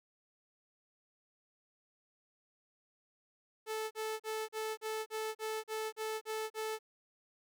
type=tone bursts; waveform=sawtooth; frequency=437 Hz; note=A4; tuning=12 cents flat; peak=-32 dBFS; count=11; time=3.66-6.79 s; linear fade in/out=50 ms; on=250 ms; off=38 ms; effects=none